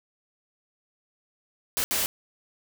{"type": "noise bursts at uneven times", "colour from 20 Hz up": "white", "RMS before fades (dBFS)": -26, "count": 2, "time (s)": [[1.77, 1.84], [1.91, 2.06]], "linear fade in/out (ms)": 0, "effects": []}